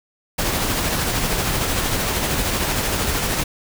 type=noise with tremolo; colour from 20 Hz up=pink; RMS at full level=-20 dBFS; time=0.38-3.44 s; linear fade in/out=10 ms; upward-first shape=sine; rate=13 Hz; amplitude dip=30%; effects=none